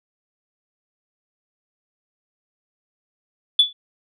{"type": "tone with exponential decay", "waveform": "sine", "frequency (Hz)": 3451, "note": "A7", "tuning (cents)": -34, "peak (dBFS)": -6, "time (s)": [3.59, 3.73], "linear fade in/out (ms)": 5, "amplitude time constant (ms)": 30, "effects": ["tanh soft clip ceiling -4 dBFS"]}